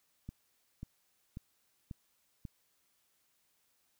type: click train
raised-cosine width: 5 ms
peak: -30 dBFS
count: 5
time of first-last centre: 0.29-2.452 s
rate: 1.85 Hz
effects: white hiss -75 dBFS RMS until 3.99 s